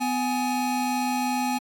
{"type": "tone pair together", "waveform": "square", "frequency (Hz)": [251.1, 836], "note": ["B3", "G#5"], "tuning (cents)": [29, 11], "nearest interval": "octave + major sixth", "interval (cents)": 2082, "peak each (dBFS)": -27, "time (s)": [0, 1.59], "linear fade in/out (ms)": 20, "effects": ["AAC 64 kbps"]}